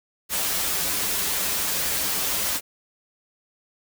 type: noise with comb filter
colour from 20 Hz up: white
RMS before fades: -25 dBFS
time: 0.29-2.61 s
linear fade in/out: 50 ms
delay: 8.4 ms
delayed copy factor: -0.7
effects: none